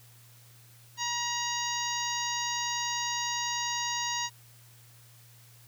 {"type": "harmonic tone with a mistuned harmonic", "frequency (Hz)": 950, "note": "A#5", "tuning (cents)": 33, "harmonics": [1, 2, 3, 4, 5, 6, 7], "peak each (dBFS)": [-34, -37, -38, -39, -39, -40, -36], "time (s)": [0.97, 4.3], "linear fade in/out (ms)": 50, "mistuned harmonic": 1, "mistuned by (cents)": 16, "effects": ["added 118 Hz sine -55 dBFS peak until 5.67 s", "white hiss -58 dBFS RMS until 5.67 s"]}